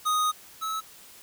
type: tone pair in turn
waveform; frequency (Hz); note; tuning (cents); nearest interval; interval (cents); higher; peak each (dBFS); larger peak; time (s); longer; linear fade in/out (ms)
square; 1244.5 / 1296.8; D#6 / E6; 0 / -29; minor second; 71; second; -23 / -29; first; 0.05-0.32 / 0.61-0.81; first; 20
effects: white hiss -50 dBFS RMS until 1.22 s